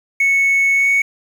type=tone with pitch glide; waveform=triangle; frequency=2209 to 2224 Hz; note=C#7 to C#7; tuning=-7 to +5 cents; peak=-9 dBFS; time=0.2-1.02 s; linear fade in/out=5 ms; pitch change=+12 cents; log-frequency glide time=0.74-0.89 s; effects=tanh soft clip ceiling -6 dBFS + 7-bit